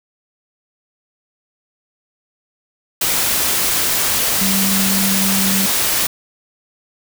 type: tone in noise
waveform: sine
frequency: 194 Hz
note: G3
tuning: 18 cents flat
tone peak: -18 dBFS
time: 4.41-5.66 s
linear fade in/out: 5 ms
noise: white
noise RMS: -17 dBFS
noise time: 3.01-6.07 s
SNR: -4 dB
effects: none

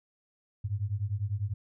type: beating tone pair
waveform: sine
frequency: 97 / 107 Hz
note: G2 / A2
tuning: -18 / -48 cents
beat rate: 10 Hz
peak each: -32 / -32 dBFS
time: 0.64-1.54 s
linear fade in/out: 10 ms
effects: none

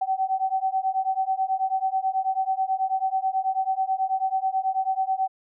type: beating tone pair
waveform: sine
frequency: 759 / 768.2 Hz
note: F#5 / G5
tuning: +44 / -35 cents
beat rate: 9.2 Hz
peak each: -25 dBFS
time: 0.01-5.28 s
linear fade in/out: 10 ms
effects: none

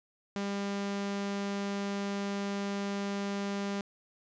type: tone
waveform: sawtooth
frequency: 200 Hz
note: G3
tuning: 35 cents sharp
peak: -28 dBFS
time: 0.36-3.81 s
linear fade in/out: 0 ms
effects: resampled to 16000 Hz

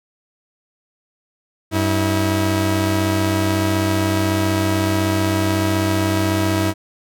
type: tone pair together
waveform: sawtooth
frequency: 96 / 322.5 Hz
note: G2 / E4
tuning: -36 / -38 cents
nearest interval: octave + major sixth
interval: 2098 cents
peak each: -15 dBFS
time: 1.71-6.74 s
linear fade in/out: 50 ms
effects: none

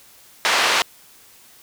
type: band-pass noise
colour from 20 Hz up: pink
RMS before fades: -18 dBFS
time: 0.45-0.82 s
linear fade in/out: 0 ms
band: 800 to 4900 Hz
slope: 12 dB/octave
effects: white hiss -49 dBFS RMS until 1.62 s

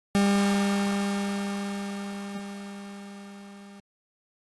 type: tone with level ramp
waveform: 40% pulse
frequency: 200 Hz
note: G3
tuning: 35 cents sharp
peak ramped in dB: -18 to -44 dBFS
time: 0.15-3.8 s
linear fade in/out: 0 ms
effects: AAC 32 kbps

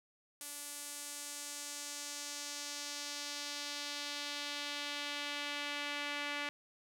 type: tone with band-pass filter sweep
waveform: sawtooth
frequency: 290 Hz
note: D4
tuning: 22 cents flat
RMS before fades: -42 dBFS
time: 0.41-6.49 s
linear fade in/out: 0 ms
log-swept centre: 10000 to 2400 Hz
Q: 1.4
effects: none

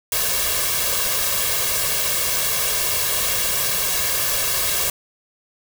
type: noise with comb filter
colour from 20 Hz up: white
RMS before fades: -21 dBFS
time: 0.12-4.9 s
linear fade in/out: 2 ms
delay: 1.8 ms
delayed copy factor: +0.75
effects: none

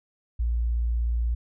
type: tone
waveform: sine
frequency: 58.27 Hz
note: A#1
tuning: in tune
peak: -22 dBFS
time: 0.39-1.35 s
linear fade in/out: 10 ms
effects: none

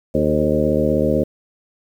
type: harmonic tone with a mistuned harmonic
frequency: 76 Hz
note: D#2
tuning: 40 cents flat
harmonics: 1 / 2 / 3 / 4 / 5 / 6 / 7 / 8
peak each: -26 / -24 / -21 / -23 / -24 / -24 / -20 / -25 dBFS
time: 0.14-1.24 s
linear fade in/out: 10 ms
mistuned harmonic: 6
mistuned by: -31 cents
effects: 8-bit

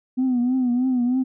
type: tone with vibrato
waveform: sine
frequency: 250.7 Hz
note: B3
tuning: 26 cents sharp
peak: -16 dBFS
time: 0.17-1.24 s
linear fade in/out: 20 ms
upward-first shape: triangle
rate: 3.2 Hz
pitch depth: 88 cents each way
effects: tanh soft clip ceiling -15 dBFS

